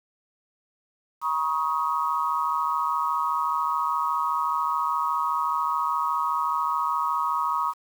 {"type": "tone cluster", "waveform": "sine", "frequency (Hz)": [958, 1103, 1257], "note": ["A#5", "C#6", "D#6"], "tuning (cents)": [47, -9, 17], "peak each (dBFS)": -27, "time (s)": [1.21, 7.74], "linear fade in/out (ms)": 50, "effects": ["8-bit"]}